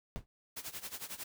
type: noise with exponential decay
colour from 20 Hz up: brown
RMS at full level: -33 dBFS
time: 0.16-0.26 s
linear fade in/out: 0 ms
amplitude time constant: 20 ms
type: noise with tremolo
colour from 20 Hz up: white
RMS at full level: -41 dBFS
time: 0.56-1.24 s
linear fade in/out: 10 ms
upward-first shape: sine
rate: 11 Hz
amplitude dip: 85%
effects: none